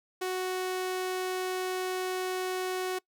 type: tone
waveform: sawtooth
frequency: 370 Hz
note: F#4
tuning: in tune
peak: -26 dBFS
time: 0.21-2.99 s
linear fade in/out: 10 ms
effects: noise-tail reverb RT60 0.1 s tail -23 dB re dry